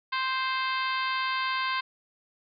harmonic tone, 523 Hz, C5, 1 cent flat, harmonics 2 / 3 / 4 / 5 / 6 / 7 / 8 / 9, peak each -29 / -33 / -35 / -37 / -39 / -40 / -41 / -42 dBFS, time 0.12-1.81 s, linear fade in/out 10 ms, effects none

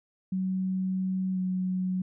sine tone with pitch glide, 187.6 to 184.91 Hz, F#3 to F#3, +24 to -1 cents, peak -26 dBFS, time 0.32-2.02 s, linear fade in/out 5 ms, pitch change -25 cents, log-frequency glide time 1.33-1.38 s, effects none

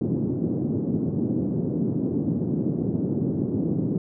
white band-pass noise, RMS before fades -25 dBFS, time 0.01-3.98 s, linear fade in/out 2 ms, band 120 to 320 Hz, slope 24 dB/octave, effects none

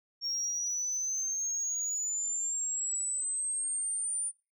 sine exponential sweep, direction up, 5520 to 9300 Hz, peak -29 dBFS, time 0.21-4.32 s, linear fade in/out 50 ms, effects noise-tail reverb RT60 0.3 s tail -24 dB re dry + tanh soft clip ceiling -27 dBFS

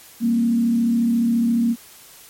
sine tone with frequency modulation, 233.1 Hz, A#3, in tune, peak -15 dBFS, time 0.2-1.76 s, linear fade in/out 50 ms, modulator 34.3 Hz, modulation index 0.47, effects white hiss -45 dBFS RMS until 2.29 s + MP3 64 kbps

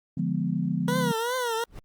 sine chord, D diminished seventh, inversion none, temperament equal, 146.83 / 174.61 / 207.7 / 246.9 Hz, D3 / F3 / Ab3 / Cb4, 0 / 0 / 0 / 0 cents, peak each -31 / -27 / -31 / -31 dBFS, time 0.17-1.12 s, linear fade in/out 5 ms
20% pulse tone with vibrato, 479.1 Hz, A#4, 47 cents sharp, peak -21 dBFS, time 0.88-1.64 s, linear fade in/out 2 ms, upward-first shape triangle, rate 2.6 Hz, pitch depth 140 cents each way
brown noise with exponential growth, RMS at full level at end -33 dBFS, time 1.64-1.79 s, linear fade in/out 1 ms, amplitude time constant 31 ms
effects Opus 32 kbps

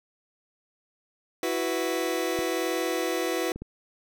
sawtooth chord, E suspended second, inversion none, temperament just, 329.6 / 370.8 / 494.4 Hz, E4 / F#4 / B4, 0 / +4 / +2 cents, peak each -26 dBFS, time 1.43-3.52 s, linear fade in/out 2 ms
clicks, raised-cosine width 3 ms, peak -24 dBFS, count 3, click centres 2.39 / 3.56 / 3.62 s
effects none

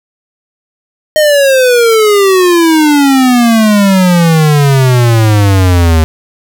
square exponential sweep, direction down, 622 to 78.3 Hz, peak -5 dBFS, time 1.16-6.04 s, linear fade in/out 0 ms, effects none

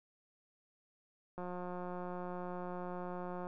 click train, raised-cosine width 1 ms, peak -30 dBFS, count 375, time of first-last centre 1.38-3.469 s, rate 179 Hz, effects none

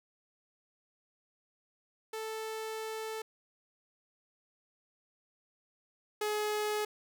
sawtooth tone pair in turn, 440 / 422.4 Hz, A4 / G#4, 0 / +29 cents, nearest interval minor second, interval 71 cents, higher first, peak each -33 / -27 dBFS, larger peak second, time 2.13-3.22 / 6.21-6.85 s, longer first, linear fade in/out 5 ms, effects none

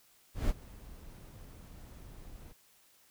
brown noise with ADSR envelope, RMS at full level -29 dBFS, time 0.34-2.53 s, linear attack 150 ms, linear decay 39 ms, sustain -21 dB, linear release 19 ms, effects white hiss -65 dBFS RMS until 3.1 s

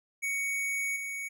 square tone with level steps, 2234 Hz, C#7, 13 cents sharp, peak -30 / -35 dBFS, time 0.22-1.29 s, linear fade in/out 20 ms, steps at 0.96 s, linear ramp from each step 2 ms, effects none

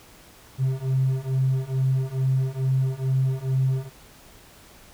triangle beating tone pair, 130.81 / 133.11 Hz, C3 / C3, 0 / +30 cents, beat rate 2.3 Hz, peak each -21 / -20 dBFS, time 0.58-3.9 s, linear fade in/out 50 ms, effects tanh soft clip ceiling -15 dBFS + pink hiss -50 dBFS RMS until 4.93 s

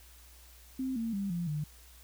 sine tone with pitch steps, 261.6 / 227.7 / 198.26 / 172.59 / 150.25 Hz, C4 / A#3 / G3 / F3 / D3, 0 / -40 / +20 / -20 / +40 cents, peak -31 dBFS, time 0.79-1.64 s, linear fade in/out 5 ms, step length 170 ms, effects added 60 Hz sine -55 dBFS peak until 2.03 s + white hiss -58 dBFS RMS until 2.03 s

